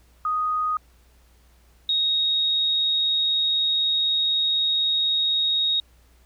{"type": "tone pair in turn", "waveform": "sine", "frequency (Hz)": [1244.5, 3756], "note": ["D#6", "A#7"], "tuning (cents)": [0, 12], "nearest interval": "octave + perfect fifth", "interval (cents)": 1912, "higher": "second", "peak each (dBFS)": [-21, -19], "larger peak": "second", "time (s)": [[0.25, 0.77], [1.89, 5.8]], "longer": "second", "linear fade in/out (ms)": 2, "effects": ["added 60 Hz sine -54 dBFS peak until 6.25 s", "pink hiss -61 dBFS RMS until 6.25 s"]}